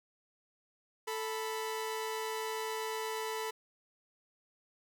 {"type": "tone pair together", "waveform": "sawtooth", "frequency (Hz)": [440, 987.8], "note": ["A4", "B5"], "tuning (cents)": [0, 0], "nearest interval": "octave + major second", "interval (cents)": 1400, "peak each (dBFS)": [-33, -36], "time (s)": [1.07, 3.51], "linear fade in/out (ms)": 10, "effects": []}